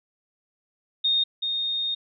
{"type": "tone pair in turn", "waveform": "sine", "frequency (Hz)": [3690, 3690], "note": ["A#7", "A#7"], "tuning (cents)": [-18, -18], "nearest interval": "unison", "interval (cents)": 0, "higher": "neither", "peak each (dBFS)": [-19, -24], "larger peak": "first", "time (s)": [[1.04, 1.24], [1.42, 1.95]], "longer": "second", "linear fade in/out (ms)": 10, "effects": []}